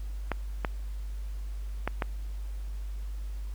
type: clicks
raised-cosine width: 0.5 ms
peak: -13 dBFS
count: 4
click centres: 0.317 / 0.648 / 1.876 / 2.022 s
effects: added 50 Hz sine -33 dBFS peak until 3.54 s + pink hiss -57 dBFS RMS until 3.54 s